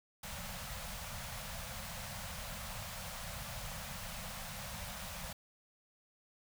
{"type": "band-stop noise", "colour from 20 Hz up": "pink", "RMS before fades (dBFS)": -44, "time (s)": [0.23, 5.33], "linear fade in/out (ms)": 5, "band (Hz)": [220, 510], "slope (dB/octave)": 96, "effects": []}